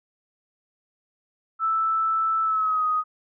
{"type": "tone with pitch glide", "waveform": "sine", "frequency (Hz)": [1318.5, 1250.3], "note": ["E6", "D#6"], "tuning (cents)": [0, 8], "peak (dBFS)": -20, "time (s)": [1.59, 3.04], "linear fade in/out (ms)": 50, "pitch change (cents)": -92, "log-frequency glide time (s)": [2.43, 2.85], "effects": []}